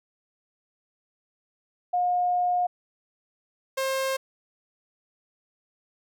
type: tone pair in turn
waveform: sine / sawtooth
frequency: 716 / 532.4 Hz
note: F5 / C5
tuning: +43 / +30 cents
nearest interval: perfect fourth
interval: 513 cents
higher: first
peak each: -21 dBFS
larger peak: neither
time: 1.93-2.67 / 3.77-4.17 s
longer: first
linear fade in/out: 10 ms
effects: none